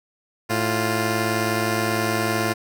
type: tone pair together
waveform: 10% pulse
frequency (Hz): 109.99 / 349.2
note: A2 / F4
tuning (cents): 0 / 0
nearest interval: octave + minor sixth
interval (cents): 2000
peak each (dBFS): -15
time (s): 0.49-2.54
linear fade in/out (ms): 20
effects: none